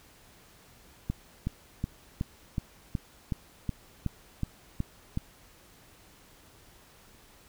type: click train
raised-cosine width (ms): 5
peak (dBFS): -17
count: 12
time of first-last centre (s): 1.1-5.174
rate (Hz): 2.7
effects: pink hiss -57 dBFS RMS until 7.48 s